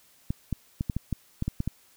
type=clicks; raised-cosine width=5 ms; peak=-15 dBFS; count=10; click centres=0.305 / 0.527 / 0.809 / 0.898 / 0.966 / 1.127 / 1.424 / 1.48 / 1.604 / 1.676 s; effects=white hiss -60 dBFS RMS until 1.96 s